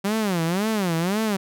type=tone with vibrato; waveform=sawtooth; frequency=190.2 Hz; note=F#3; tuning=48 cents sharp; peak=-17 dBFS; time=0.04-1.37 s; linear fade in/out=10 ms; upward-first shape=sine; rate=1.9 Hz; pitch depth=270 cents each way; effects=none